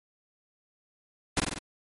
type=noise with echo; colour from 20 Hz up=pink; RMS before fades=-25 dBFS; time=1.37-1.4 s; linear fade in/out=2 ms; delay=47 ms; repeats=4; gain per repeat=-3 dB; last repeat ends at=1.588 s; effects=low-pass 12000 Hz 12 dB/octave + MP3 48 kbps